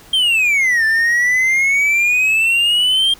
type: exponential two-way sweep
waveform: triangle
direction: down then up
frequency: 3212 to 1760 to 3212 Hz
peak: -10 dBFS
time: 0.13-3.14 s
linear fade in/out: 5 ms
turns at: 0.85 s
effects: pink hiss -43 dBFS RMS until 3.19 s